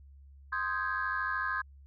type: chord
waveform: sine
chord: Ab major seventh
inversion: first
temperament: equal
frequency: 1046.5 / 1244.5 / 1568 / 1661.2 Hz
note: C6 / Eb6 / G6 / Ab6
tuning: 0 / 0 / 0 / 0 cents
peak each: -35 / -36 / -35 / -34 dBFS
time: 0.52-1.62 s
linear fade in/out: 10 ms
effects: tanh soft clip ceiling -22 dBFS + added 69 Hz sine -51 dBFS peak until 1.86 s